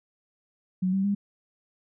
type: tone with pitch steps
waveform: sine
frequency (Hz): 185 / 193.08 / 201.5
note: F#3 / G3 / G3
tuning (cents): 0 / -26 / +48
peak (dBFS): -22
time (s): 0.82-1.15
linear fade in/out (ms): 10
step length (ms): 110
effects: none